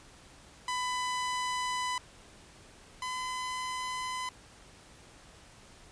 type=tone pair in turn; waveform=sawtooth; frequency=1000 / 1012.8 Hz; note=B5 / B5; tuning=+21 / +43 cents; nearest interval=unison; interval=22 cents; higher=second; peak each=-27 / -30 dBFS; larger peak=first; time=0.68-1.98 / 3.02-4.29 s; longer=first; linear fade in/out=2 ms; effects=pink hiss -55 dBFS RMS until 5.91 s + resampled to 22050 Hz